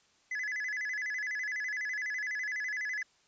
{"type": "tone with vibrato", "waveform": "triangle", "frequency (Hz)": 1851, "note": "A#6", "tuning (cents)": -13, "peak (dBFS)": -31, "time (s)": [0.31, 3.03], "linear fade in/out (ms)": 5, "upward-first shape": "square", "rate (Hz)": 12, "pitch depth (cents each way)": 150, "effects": ["white hiss -67 dBFS RMS until 3.27 s", "resampled to 16000 Hz"]}